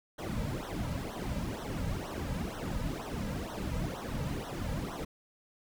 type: noise with flanger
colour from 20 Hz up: brown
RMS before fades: -36 dBFS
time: 0.18-5.05 s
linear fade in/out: 10 ms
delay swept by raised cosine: 0.41 to 2.81 ms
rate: 2.1 Hz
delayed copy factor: -0.9
effects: none